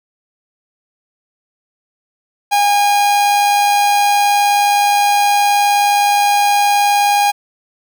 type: tone with amplitude modulation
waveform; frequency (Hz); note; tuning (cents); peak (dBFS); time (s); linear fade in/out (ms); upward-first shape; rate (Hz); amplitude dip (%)
45% pulse; 816; G#5; -31; -9; 2.51-7.32; 20; sine; 99.2; 25
effects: none